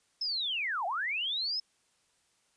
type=linear two-way sweep; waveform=sine; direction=down then up; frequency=5274 to 659.3 to 5274 Hz; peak=-30 dBFS; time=0.21-1.6 s; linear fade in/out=5 ms; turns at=0.86 s; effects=white hiss -71 dBFS RMS until 2.56 s + resampled to 22050 Hz